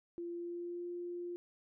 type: tone with pitch glide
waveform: sine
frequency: 344 to 350.2 Hz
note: F4 to F4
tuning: -26 to +5 cents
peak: -39 dBFS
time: 0.18-1.36 s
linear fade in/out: 0 ms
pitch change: +31 cents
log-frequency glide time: 0.3-0.87 s
effects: none